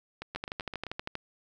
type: two click trains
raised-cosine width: 0.3 ms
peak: -18 / -22 dBFS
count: 11 / 6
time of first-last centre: 0.36-1.154 / 0.22-0.867 s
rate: 12.6 / 7.73 Hz
effects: none